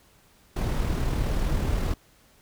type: noise with amplitude modulation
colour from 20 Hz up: brown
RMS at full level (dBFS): -24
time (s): 0.56-1.94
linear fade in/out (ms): 5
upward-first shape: sine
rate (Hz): 38.6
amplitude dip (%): 30
effects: pink hiss -59 dBFS RMS until 2.41 s